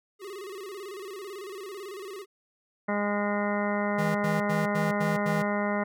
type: tone with vibrato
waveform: square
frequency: 391.6 Hz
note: G4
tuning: 2 cents flat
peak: -38 dBFS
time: 0.19-2.26 s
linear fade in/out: 50 ms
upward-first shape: square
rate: 18 Hz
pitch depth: 92 cents each way
type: harmonic tone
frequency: 205.4 Hz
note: G#3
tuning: 19 cents flat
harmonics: 1 / 2 / 3 / 4 / 5 / 6 / 7 / 9 / 10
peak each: -29 / -35 / -31 / -36 / -36 / -39 / -37 / -37 / -40 dBFS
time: 2.88-5.84 s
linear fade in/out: 10 ms
type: tone bursts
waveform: square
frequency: 161.7 Hz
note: E3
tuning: 33 cents flat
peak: -29 dBFS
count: 6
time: 3.98-5.425 s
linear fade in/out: 10 ms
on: 170 ms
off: 85 ms
effects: none